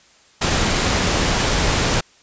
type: noise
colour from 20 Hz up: pink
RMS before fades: -18 dBFS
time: 0.41-2.01 s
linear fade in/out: 10 ms
effects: white hiss -52 dBFS RMS until 2.22 s + resampled to 16000 Hz